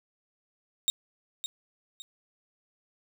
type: tone with echo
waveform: 30% pulse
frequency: 3729 Hz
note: A#7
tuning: in tune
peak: -20 dBFS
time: 0.88-0.9 s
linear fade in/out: 0 ms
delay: 560 ms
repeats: 2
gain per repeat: -9 dB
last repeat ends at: 2.02 s
effects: none